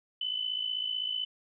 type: tone with amplitude modulation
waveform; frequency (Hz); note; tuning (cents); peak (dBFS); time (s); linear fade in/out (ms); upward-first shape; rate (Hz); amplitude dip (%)
sine; 3010; F#7; +29; -27; 0.21-1.25; 5; sine; 55.8; 70
effects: none